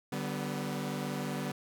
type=chord; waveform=sawtooth; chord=G major; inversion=second; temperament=equal with one note detuned; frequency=146.83 / 191.96 / 246.9 Hz; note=D3 / G3 / B3; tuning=0 / -36 / 0 cents; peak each=-34 dBFS; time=0.12-1.52 s; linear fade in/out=5 ms; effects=none